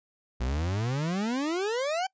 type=exponential sweep; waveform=40% pulse; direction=up; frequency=58 to 784 Hz; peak=-26 dBFS; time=0.4-2.07 s; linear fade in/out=10 ms; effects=noise-tail reverb RT60 0.1 s tail -25 dB re dry + resampled to 16000 Hz